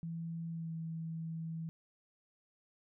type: tone with pitch glide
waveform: sine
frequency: 165.8 to 162.86 Hz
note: E3 to E3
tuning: +10 to -21 cents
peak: -38 dBFS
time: 0.03-1.69 s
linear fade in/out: 0 ms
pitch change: -31 cents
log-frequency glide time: 0.5-0.73 s
effects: none